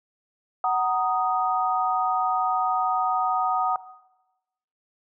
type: chord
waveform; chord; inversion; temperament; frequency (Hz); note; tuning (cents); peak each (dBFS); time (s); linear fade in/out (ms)
sine; D# minor; first; just; 746.7 / 933.4 / 1244.5; F#5 / A#5 / D#6; +16 / +2 / 0; -23 / -28 / -25; 0.64-3.76; 2
effects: noise-tail reverb RT60 1.0 s tail -18 dB re dry